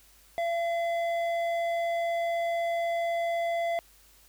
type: tone with hard clipping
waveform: triangle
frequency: 679 Hz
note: F5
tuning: 49 cents flat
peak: -28 dBFS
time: 0.38-3.79 s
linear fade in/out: 0 ms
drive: 12 dB
effects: added 50 Hz sine -62 dBFS peak until 4.28 s + white hiss -59 dBFS RMS until 4.28 s